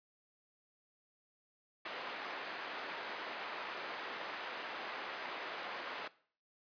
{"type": "band-pass noise", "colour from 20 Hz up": "white", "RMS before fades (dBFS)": -44, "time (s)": [1.85, 6.08], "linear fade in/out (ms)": 5, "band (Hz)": [400, 2000], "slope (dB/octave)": 12, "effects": ["noise-tail reverb RT60 0.5 s tail -19 dB re dry", "resampled to 11025 Hz"]}